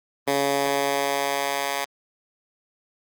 10% pulse tone with high-pass filter sweep, 140 Hz, C#3, 18 cents sharp, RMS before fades -24 dBFS, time 0.27-1.85 s, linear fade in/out 10 ms, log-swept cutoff 310 to 930 Hz, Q 0.81, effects Opus 24 kbps

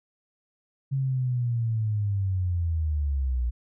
sine linear sweep, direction down, 137.1 to 58.27 Hz, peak -23 dBFS, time 0.91-3.51 s, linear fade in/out 20 ms, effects none

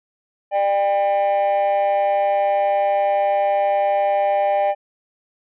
triangle tone pair together, 598 / 796.3 Hz, D5 / G5, +31 / +27 cents, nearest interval perfect fourth, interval 496 cents, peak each -15 dBFS, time 0.51-4.75 s, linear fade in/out 50 ms, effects tanh soft clip ceiling -11 dBFS + resampled to 8000 Hz

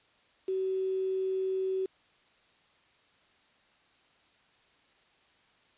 sine tone with quantisation, 379.1 Hz, F#4, 42 cents sharp, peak -28 dBFS, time 0.48-1.86 s, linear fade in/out 5 ms, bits 8, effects white hiss -65 dBFS RMS until 5.77 s + resampled to 8000 Hz

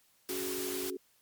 white noise, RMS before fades -39 dBFS, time 0.29-0.9 s, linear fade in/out 0 ms
sine chord, C# suspended fourth, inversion none, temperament equal with one note detuned, 277.2 / 370 / 420.4 Hz, C#4 / F#4 / G#4, 0 / 0 / +21 cents, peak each -42 / -37 / -43 dBFS, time 0.29-0.97 s, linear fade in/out 5 ms
effects white hiss -68 dBFS RMS until 1.21 s + MP3 96 kbps

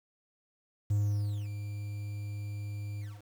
triangle tone with ADSR envelope, 103.1 Hz, G#2, 12 cents flat, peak -22 dBFS, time 0.9-3.23 s, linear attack 9 ms, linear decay 560 ms, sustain -11 dB, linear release 220 ms, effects tanh soft clip ceiling -18 dBFS + 9-bit

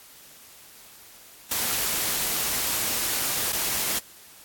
white noise with dropouts, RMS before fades -26 dBFS, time 1.51-3.99 s, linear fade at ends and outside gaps 5 ms, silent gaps 3.523-3.529 s, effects white hiss -49 dBFS RMS until 4.44 s + AAC 64 kbps

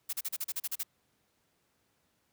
blue noise bursts, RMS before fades -34 dBFS, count 10, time 0.09-0.834 s, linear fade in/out 10 ms, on 42 ms, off 36 ms, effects pink hiss -74 dBFS RMS until 2.32 s + high-pass 80 Hz 12 dB/octave

